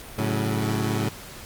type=chord; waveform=20% pulse; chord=F# minor; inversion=first; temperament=equal with one note detuned; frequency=108.42 / 138.59 / 185 Hz; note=A2 / C#3 / F#3; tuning=-25 / 0 / 0 cents; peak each=-20 / -24 / -26 dBFS; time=0.18-1.09 s; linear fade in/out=5 ms; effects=pink hiss -41 dBFS RMS until 1.45 s + Opus 48 kbps